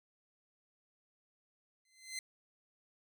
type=tone with exponential growth; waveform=15% pulse; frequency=2063 Hz; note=C7; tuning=25 cents flat; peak=-30 dBFS; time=1.85-2.19 s; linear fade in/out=2 ms; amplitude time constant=72 ms; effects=none